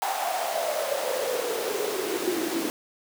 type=noise with high-pass filter sweep; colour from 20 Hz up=pink; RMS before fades=-28 dBFS; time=0.02-2.7 s; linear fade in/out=0 ms; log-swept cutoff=800 to 300 Hz; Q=8.3; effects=none